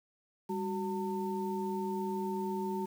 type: tone cluster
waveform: sine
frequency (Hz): 199.1 / 373.2 / 902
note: G3 / F#4 / A5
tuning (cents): +27 / +15 / +43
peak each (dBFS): -36 / -36 / -38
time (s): 0.49-2.86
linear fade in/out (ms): 10
effects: 9-bit